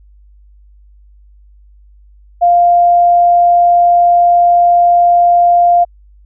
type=tone; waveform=sine; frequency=698.5 Hz; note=F5; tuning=in tune; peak=-5 dBFS; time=2.41-5.85 s; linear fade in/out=20 ms; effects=added 50 Hz sine -40 dBFS peak until 6.25 s